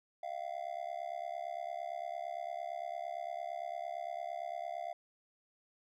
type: tone with amplitude modulation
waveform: triangle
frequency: 690 Hz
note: F5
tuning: 21 cents flat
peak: -32 dBFS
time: 0.23-4.93 s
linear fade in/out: 5 ms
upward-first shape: sine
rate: 68.8 Hz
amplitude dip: 100%
effects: none